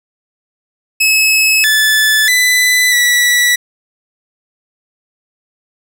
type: tone with pitch steps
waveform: sawtooth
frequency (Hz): 2583 / 1739 / 1997 / 1952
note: E7 / A6 / B6 / B6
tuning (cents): -36 / -21 / +19 / -21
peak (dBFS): -5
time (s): 1-3.56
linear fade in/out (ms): 10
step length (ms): 640
effects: none